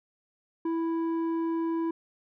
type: tone with low-pass filter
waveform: square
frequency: 329.6 Hz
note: E4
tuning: in tune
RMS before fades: -29 dBFS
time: 0.65-1.91 s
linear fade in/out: 5 ms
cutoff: 810 Hz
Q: 1.2
effects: none